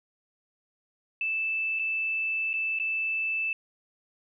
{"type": "tone with dropouts", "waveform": "sine", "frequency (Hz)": 2637, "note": "E7", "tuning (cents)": 0, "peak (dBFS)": -26, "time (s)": [1.21, 3.53], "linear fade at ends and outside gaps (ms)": 2, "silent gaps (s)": [[1.79, 1.794], [2.532, 2.538], [2.789, 2.798]], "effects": []}